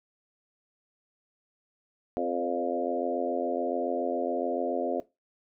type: harmonic tone with a mistuned harmonic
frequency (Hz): 87.1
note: F2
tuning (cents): -4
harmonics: 3 / 4 / 5 / 6 / 7 / 8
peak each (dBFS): -34 / -34 / -34 / -34 / -34 / -34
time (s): 2.17-5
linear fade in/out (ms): 0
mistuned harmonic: 6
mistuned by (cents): +19
effects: noise-tail reverb RT60 0.2 s tail -17 dB re dry